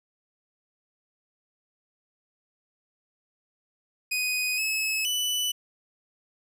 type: tone with pitch steps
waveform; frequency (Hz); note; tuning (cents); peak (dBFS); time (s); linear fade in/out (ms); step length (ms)
sawtooth; 2495 / 2586 / 2980; D#7 / E7 / F#7; +4 / -34 / +12; -22; 4.11-5.52; 10; 470
effects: none